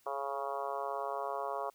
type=harmonic tone with a mistuned harmonic; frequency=138.59 Hz; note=C#3; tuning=in tune; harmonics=3 / 4 / 5 / 6 / 7 / 8 / 9 / 10; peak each=-43 / -41 / -40 / -44 / -42 / -41 / -48 / -53 dBFS; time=0.06-1.7 s; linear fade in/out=5 ms; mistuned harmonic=3; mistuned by=+20 cents; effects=white hiss -68 dBFS RMS until 1.74 s